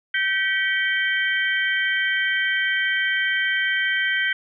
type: tone cluster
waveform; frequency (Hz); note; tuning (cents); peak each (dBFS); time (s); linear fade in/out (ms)
sine; 1547 / 1941 / 2255 / 3120; G6 / B6 / C#7 / G7; -23 / -31 / +29 / -9; -23 / -23 / -29 / -28; 0.14-4.33; 5
effects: none